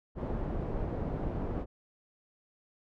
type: low-pass noise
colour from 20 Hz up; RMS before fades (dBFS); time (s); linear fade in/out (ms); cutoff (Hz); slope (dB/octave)
pink; -34; 0.15-1.66; 50; 620; 12
effects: none